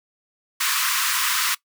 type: high-pass noise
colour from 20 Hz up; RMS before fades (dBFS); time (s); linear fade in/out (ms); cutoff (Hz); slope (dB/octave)
pink; -22; 0.6-1.55; 10; 1000; 96
effects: noise-tail reverb RT60 0.1 s tail -20 dB re dry